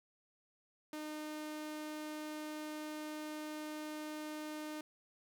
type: tone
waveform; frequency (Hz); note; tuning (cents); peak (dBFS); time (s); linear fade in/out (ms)
sawtooth; 305.3; D#4; -33; -38; 0.93-4.81; 2
effects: none